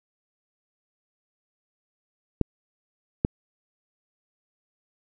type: clicks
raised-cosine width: 3 ms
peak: -7 dBFS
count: 2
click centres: 2.413 / 3.249 s
effects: none